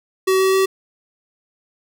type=tone with pitch steps; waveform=square; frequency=378.8 / 381 / 383.2 Hz; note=F#4 / G4 / G4; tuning=+41 / -49 / -39 cents; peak=-14 dBFS; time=0.27-0.66 s; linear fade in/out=10 ms; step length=130 ms; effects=none

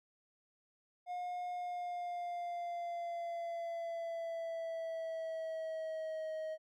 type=tone with pitch glide; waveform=triangle; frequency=716 to 630.6 Hz; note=F5 to D#5; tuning=+43 to +23 cents; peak=-36 dBFS; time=1.06-6.58 s; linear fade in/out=50 ms; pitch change=-220 cents; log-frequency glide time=1.51-6.32 s; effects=none

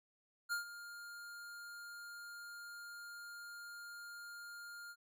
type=tone with ADSR envelope; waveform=square; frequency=1408 Hz; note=F6; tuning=14 cents sharp; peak=-35 dBFS; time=0.49-4.96 s; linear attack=32 ms; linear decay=120 ms; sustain=-14 dB; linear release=54 ms; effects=none

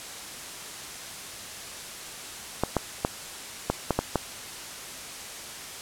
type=clicks; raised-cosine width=1 ms; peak=-8 dBFS; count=7; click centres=2.636 / 2.767 / 3.049 / 3.7 / 3.907 / 3.99 / 4.157 s; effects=white hiss -39 dBFS RMS until 5.81 s + low-pass 10000 Hz 12 dB/octave

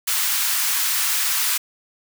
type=high-pass noise; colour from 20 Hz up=white; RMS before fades=-21 dBFS; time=0.07-1.58 s; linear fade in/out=10 ms; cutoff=990 Hz; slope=24 dB/octave; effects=none

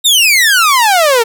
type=exponential sweep; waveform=sawtooth; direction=down; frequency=3807 to 440 Hz; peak=-3 dBFS; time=0.04-1.24 s; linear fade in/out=20 ms; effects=none

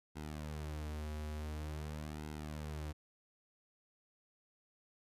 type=tone with flanger; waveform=sawtooth; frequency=76 Hz; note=D#2; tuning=40 cents flat; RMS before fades=-43 dBFS; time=0.15-2.93 s; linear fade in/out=20 ms; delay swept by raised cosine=1.7 to 6.7 ms; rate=0.47 Hz; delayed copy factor=-0.65; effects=resampled to 32000 Hz

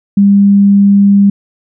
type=tone; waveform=sine; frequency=200.1 Hz; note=G3; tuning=36 cents sharp; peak=-3 dBFS; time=0.17-1.3 s; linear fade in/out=5 ms; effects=none

